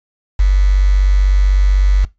sine tone with quantisation, 48 Hz, G1, 36 cents flat, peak -7 dBFS, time 0.39-2.05 s, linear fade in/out 10 ms, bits 5, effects noise-tail reverb RT60 0.2 s tail -20 dB re dry + resampled to 16000 Hz

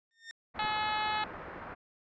sawtooth tone with exponential growth, 1823 Hz, A#6, 39 cents flat, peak -36 dBFS, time 0.11-0.31 s, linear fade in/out 0 ms, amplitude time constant 43 ms
white low-pass noise, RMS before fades -44 dBFS, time 0.54-1.75 s, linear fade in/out 20 ms, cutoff 1600 Hz, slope 24 dB/octave
harmonic tone, 427.1 Hz, G#4, 48 cents sharp, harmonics 2 / 3 / 4 / 5 / 6 / 7 / 8 / 9 / 10, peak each -32 / -38 / -39 / -42 / -42 / -45 / -44 / -45 / -47 dBFS, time 0.59-1.24 s, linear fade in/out 2 ms
clicks, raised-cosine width 2 ms, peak -32 dBFS, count 2, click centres 0.642 / 0.65 s
effects resampled to 16000 Hz

